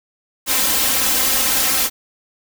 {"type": "noise with comb filter", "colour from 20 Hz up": "white", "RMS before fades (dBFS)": -17, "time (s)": [0.46, 1.9], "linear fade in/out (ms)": 50, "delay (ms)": 3.8, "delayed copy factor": 0.95, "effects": []}